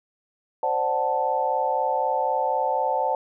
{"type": "chord", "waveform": "sine", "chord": "D dominant seventh", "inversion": "third", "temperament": "equal with one note detuned", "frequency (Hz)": [523.3, 587.3, 743.8, 880], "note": ["C5", "D5", "F#5", "A5"], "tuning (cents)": [0, 0, 9, 0], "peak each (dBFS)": [-27, -29, -27, -24], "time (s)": [0.63, 3.15], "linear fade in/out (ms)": 2, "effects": []}